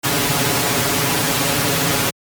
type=noise with comb filter; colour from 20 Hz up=pink; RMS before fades=-17 dBFS; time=0.03-2.11 s; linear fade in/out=20 ms; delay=7.1 ms; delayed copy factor=+1; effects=high-pass 100 Hz 12 dB/octave + MP3 96 kbps